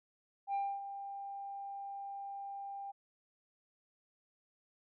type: tone with ADSR envelope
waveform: sine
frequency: 795 Hz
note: G5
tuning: 24 cents sharp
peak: -29 dBFS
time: 0.47-2.92 s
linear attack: 71 ms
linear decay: 260 ms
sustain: -12 dB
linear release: 16 ms
effects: tanh soft clip ceiling -31 dBFS